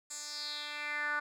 10% pulse tone with band-pass filter sweep, 295.7 Hz, D4, 12 cents sharp, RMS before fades -38 dBFS, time 0.1-1.2 s, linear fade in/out 10 ms, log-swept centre 7600 to 1400 Hz, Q 3.9, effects none

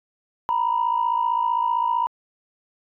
sine tone pair together, 933 / 988.5 Hz, A#5 / B5, +1 / +1 cents, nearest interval minor second, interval 100 cents, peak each -21 dBFS, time 0.49-2.07 s, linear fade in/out 0 ms, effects tanh soft clip ceiling -13 dBFS

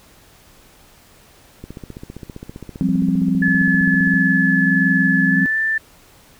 click train, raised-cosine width 3 ms, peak -19 dBFS, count 39, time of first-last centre 1.64-4.14 s, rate 15.2 Hz
sine chord, F suspended second, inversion none, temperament equal, 174.61 / 196 / 261.6 Hz, F3 / G3 / C4, 0 / 0 / 0 cents, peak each -19 dBFS, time 2.81-5.46 s, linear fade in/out 0 ms
sine tone with pitch glide, 1719 to 1771.4 Hz, A6 to A6, -41 to +11 cents, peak -16 dBFS, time 3.42-5.78 s, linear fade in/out 5 ms, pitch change +52 cents, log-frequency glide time 5.26-5.59 s
effects pink hiss -49 dBFS RMS until 6.39 s

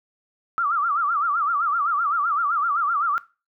sine tone with vibrato, 1261 Hz, D#6, 23 cents sharp, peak -19 dBFS, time 0.58-3.18 s, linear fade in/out 0 ms, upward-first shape sine, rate 7.8 Hz, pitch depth 180 cents each way, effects noise-tail reverb RT60 0.3 s tail -19 dB re dry

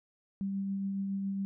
sine tone with tremolo, 196 Hz, G3, in tune, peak -30 dBFS, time 0.41-1.45 s, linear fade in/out 0 ms, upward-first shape triangle, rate 7.2 Hz, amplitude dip 25%, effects none

